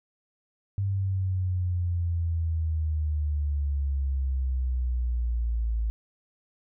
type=exponential sweep; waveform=sine; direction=down; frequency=99.3 to 55 Hz; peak=-24 dBFS; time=0.78-5.9 s; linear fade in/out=0 ms; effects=none